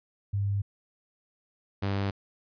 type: tone pair in turn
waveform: sine / sawtooth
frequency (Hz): 100.2 / 98.99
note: G2 / G2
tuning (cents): +38 / +17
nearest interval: unison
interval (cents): 21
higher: first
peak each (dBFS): -25 / -23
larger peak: second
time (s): 0.33-0.62 / 1.82-2.11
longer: neither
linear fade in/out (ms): 10
effects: resampled to 11025 Hz